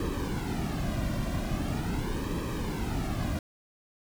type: noise with flanger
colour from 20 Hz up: brown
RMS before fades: -31 dBFS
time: 0-3.39 s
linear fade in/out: 2 ms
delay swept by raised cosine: 1.4 to 2.36 ms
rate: 0.42 Hz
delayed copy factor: -0.7
effects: none